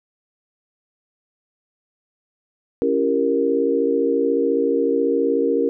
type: chord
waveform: sine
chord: C# diminished seventh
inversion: none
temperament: equal with one note detuned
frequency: 277.2 / 336 / 392 / 466.2 Hz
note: C#4 / E4 / G4 / Bb4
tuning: 0 / +33 / 0 / 0 cents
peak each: -22 / -25 / -23 / -19 dBFS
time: 2.82-5.69 s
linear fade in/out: 0 ms
effects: none